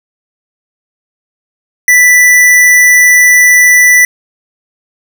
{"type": "tone", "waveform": "square", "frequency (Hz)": 1977, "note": "B6", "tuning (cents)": 1, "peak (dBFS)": -3, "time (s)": [1.88, 4.05], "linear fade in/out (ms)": 2, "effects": []}